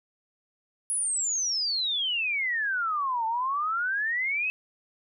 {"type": "exponential two-way sweep", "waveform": "sine", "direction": "down then up", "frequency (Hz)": [10548, 880, 2610], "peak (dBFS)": -25, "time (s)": [0.9, 4.5], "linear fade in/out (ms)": 0, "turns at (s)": 3.26, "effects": []}